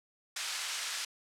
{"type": "band-pass noise", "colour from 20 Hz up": "white", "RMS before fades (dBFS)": -37, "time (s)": [0.36, 1.05], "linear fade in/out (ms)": 5, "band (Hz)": [1200, 6800], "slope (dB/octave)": 12, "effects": ["low-pass 11000 Hz 12 dB/octave"]}